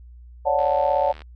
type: chord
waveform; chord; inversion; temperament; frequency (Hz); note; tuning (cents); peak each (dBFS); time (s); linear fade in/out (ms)
sine; D major seventh; third; just; 550.6 / 587.3 / 734.2 / 881; C#5 / D5 / F#5 / A5; -12 / 0 / -14 / +2; -23; 0.45-1.13; 20
type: click train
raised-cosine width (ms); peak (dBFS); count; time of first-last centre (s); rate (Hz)
0.3; -26; 49; 0.59-1.219; 76.3
effects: added 60 Hz sine -41 dBFS peak until 1.35 s